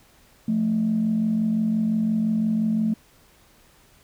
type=tone pair together; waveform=sine; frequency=174.4 / 220.2 Hz; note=F3 / A3; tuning=-2 / +2 cents; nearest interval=major third; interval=404 cents; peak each=-27 / -19 dBFS; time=0.48-2.94 s; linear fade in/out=5 ms; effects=tanh soft clip ceiling -14 dBFS + pink hiss -56 dBFS RMS until 4.03 s